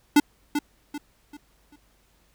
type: tone with echo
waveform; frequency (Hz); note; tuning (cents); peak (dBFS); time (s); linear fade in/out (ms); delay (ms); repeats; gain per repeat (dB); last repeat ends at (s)
square; 292.9; D4; -5; -13; 0.16-0.2; 5; 390; 4; -9; 1.76
effects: added 50 Hz sine -64 dBFS peak until 2.34 s + pink hiss -64 dBFS RMS until 2.34 s